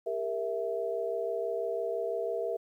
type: chord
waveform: sine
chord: E diminished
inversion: first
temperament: equal with one note detuned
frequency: 400.2 / 466.2 / 659.3 Hz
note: G4 / Bb4 / E5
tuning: +36 / 0 / 0 cents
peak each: -36 / -33 / -34 dBFS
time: 0.06-2.57 s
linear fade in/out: 10 ms
effects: 11-bit